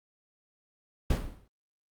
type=noise with exponential decay; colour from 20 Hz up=brown; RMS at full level=-23 dBFS; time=1.1-1.48 s; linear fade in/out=5 ms; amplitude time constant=82 ms; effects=Opus 48 kbps